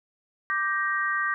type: chord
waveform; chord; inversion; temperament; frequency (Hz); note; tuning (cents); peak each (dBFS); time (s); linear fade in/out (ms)
sine; G minor; second; just; 1176 / 1568 / 1881.6; D6 / G6 / Bb6; +2 / 0 / +16; -28; 0.5-1.34; 0
effects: none